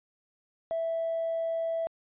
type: tone with tanh clipping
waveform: triangle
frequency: 659 Hz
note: E5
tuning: 1 cent flat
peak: -27 dBFS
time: 0.71-1.87 s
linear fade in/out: 0 ms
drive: 1 dB
effects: resampled to 8000 Hz